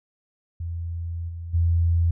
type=tone with level steps; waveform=sine; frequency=84.5 Hz; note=E2; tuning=43 cents sharp; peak=-27 / -31 / -17 dBFS; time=0.6-2.11 s; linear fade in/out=5 ms; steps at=1.28 / 1.53 s; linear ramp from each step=20 ms; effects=none